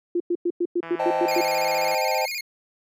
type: tone bursts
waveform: sine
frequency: 348.3 Hz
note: F4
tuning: 5 cents flat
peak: -19 dBFS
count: 9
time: 0.15-1.409 s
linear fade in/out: 5 ms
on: 51 ms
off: 100 ms
type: click train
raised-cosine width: 0.5 ms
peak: -21 dBFS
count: 186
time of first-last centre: 0.83-1.944 s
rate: 166 Hz
type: chord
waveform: triangle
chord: A half-diminished seventh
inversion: first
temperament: equal with one note detuned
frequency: 521.7 / 622.3 / 784 / 880 Hz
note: C5 / Eb5 / G5 / A5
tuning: -5 / 0 / 0 / 0 cents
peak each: -25 dBFS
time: 0.99-2.26 s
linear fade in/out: 10 ms
type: tone with vibrato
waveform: 25% pulse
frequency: 2288 Hz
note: D7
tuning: 46 cents flat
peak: -24 dBFS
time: 1.28-2.41 s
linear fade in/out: 5 ms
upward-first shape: square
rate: 15 Hz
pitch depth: 99 cents each way
effects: high-pass 200 Hz 12 dB/octave